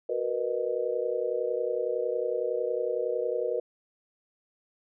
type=chord; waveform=sine; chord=B major seventh; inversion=second; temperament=just; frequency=370.4 / 463 / 493.9 / 617.4 Hz; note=F#4 / A#4 / B4 / D#5; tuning=+2 / -12 / 0 / -14 cents; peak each=-35 / -31 / -30 / -34 dBFS; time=0.09-3.6 s; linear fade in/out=5 ms; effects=none